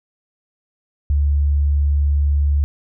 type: tone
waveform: sine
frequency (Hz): 72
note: D2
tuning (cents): -34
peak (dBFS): -13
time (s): 1.1-2.64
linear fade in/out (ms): 0
effects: none